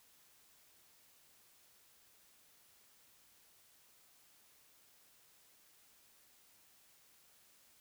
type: silence
effects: white hiss -67 dBFS RMS until 7.8 s